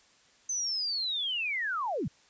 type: linear sweep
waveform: sine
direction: down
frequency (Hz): 6210 to 98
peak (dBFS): -29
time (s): 0.49-2.08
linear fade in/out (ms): 5
effects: white hiss -62 dBFS RMS until 2.29 s + resampled to 16000 Hz